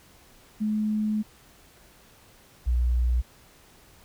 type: tone pair in turn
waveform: sine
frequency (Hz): 213.6 / 60.67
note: G#3 / B1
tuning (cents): +49 / -30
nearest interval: octave + minor seventh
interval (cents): 2179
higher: first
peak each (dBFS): -23 / -20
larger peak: second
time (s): 0.6-1.23 / 2.66-3.22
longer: first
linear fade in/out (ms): 20
effects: pink hiss -55 dBFS RMS until 4.04 s